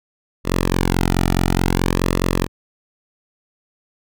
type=tone with flanger; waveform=sawtooth; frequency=44.7 Hz; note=F1; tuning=41 cents sharp; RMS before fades=-18 dBFS; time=0.44-2.48 s; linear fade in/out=50 ms; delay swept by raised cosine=1.3 to 1.9 ms; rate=0.57 Hz; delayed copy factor=-0.8; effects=none